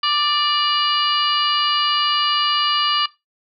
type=harmonic tone with a mistuned harmonic; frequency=589 Hz; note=D5; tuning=5 cents sharp; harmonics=2 / 3 / 4 / 5 / 6 / 7 / 8; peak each=-20 / -30 / -32 / -21 / -31 / -29 / -25 dBFS; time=0.03-3.06 s; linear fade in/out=5 ms; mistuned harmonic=5; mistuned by=-26 cents; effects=noise-tail reverb RT60 0.2 s tail -17 dB re dry